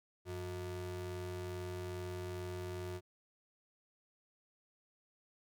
square ring-modulated tone, 134.6 Hz, C3, 49 cents sharp, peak -38 dBFS, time 0.25-3.01 s, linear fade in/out 50 ms, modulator 228 Hz, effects none

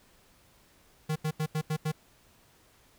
square tone bursts, 155.2 Hz, D#3, 4 cents flat, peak -28 dBFS, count 6, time 1.09-1.919 s, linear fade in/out 10 ms, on 69 ms, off 83 ms, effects pink hiss -62 dBFS RMS until 2.98 s

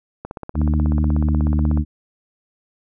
click train, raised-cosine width 1 ms, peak -16 dBFS, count 26, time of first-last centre 0.25-1.774 s, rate 16.4 Hz
harmonic tone, 75.6 Hz, D#2, 49 cents flat, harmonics 1 / 2 / 3 / 4, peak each -16 / -23 / -23 / -27 dBFS, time 0.54-1.85 s, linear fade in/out 50 ms
effects none

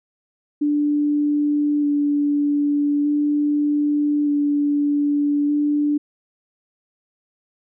sine tone with vibrato, 292 Hz, D4, 10 cents flat, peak -16 dBFS, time 0.61-5.98 s, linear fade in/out 10 ms, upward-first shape square, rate 0.41 Hz, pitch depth 11 cents each way, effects none

